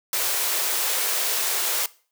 white high-pass noise, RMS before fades -24 dBFS, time 0.13-1.86 s, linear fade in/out 2 ms, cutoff 350 Hz, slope 48 dB/octave, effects noise-tail reverb RT60 0.4 s tail -20 dB re dry

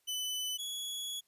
sawtooth tone pair in turn, 3003 / 3367 Hz, F#7 / G#7, +25 / +23 cents, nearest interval major second, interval 198 cents, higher second, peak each -31 / -34 dBFS, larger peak first, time 0.07-0.58 / 0.58-1.21 s, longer second, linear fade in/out 20 ms, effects white hiss -75 dBFS RMS until 1.27 s + resampled to 32000 Hz

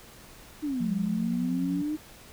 sine exponential two-way sweep, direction down then up, 311.1 to 199.6 to 311.1 Hz, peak -27 dBFS, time 0.62-1.97 s, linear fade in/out 20 ms, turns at 0.94 s
sine tone with tremolo, 178.7 Hz, F3, 40 cents sharp, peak -28 dBFS, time 0.8-1.82 s, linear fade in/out 10 ms, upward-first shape triangle, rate 9.9 Hz, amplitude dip 30%
effects pink hiss -50 dBFS RMS until 2.32 s

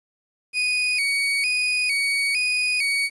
35% pulse tone with vibrato, 2359 Hz, D7, 7 cents sharp, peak -18 dBFS, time 0.53-3.1 s, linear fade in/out 50 ms, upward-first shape square, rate 1.1 Hz, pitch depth 87 cents each way, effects resampled to 24000 Hz + 9-bit

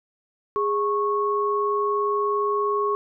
sine tone pair together, 412.3 / 1100.7 Hz, G#4 / C#6, -13 / -13 cents, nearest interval octave + perfect fourth, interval 1700 cents, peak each -23 dBFS, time 0.56-2.95 s, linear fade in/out 0 ms, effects none

